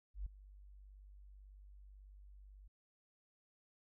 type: tone with ADSR envelope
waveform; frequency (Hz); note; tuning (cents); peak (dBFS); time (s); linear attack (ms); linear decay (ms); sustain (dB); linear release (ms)
sine; 49.07; G1; +2; -37; 0.14-2.68; 120; 6; -18; 8
effects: none